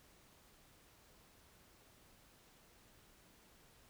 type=silence; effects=pink hiss -66 dBFS RMS until 3.89 s